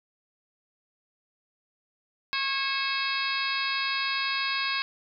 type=harmonic tone with a mistuned harmonic; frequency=546 Hz; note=C#5; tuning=26 cents flat; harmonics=2 / 3 / 4 / 5 / 6 / 7 / 8 / 9; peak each=-33 / -33 / -35 / -32 / -38 / -35 / -35 / -37 dBFS; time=2.33-4.82 s; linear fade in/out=0 ms; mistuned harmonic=5; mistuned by=-76 cents; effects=none